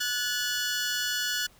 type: tone pair together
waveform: 15% pulse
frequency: 1469.2 / 1718 Hz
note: F#6 / A6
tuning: -13 / -42 cents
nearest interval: minor third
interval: 271 cents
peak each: -22 / -26 dBFS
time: 0-1.47 s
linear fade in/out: 10 ms
effects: pink hiss -58 dBFS RMS until 1.59 s